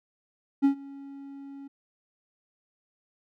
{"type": "tone with ADSR envelope", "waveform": "triangle", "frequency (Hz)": 277.2, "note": "C#4", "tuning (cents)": 0, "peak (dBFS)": -14, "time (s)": [0.62, 1.68], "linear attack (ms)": 27, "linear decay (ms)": 100, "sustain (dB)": -24, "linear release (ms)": 10, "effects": []}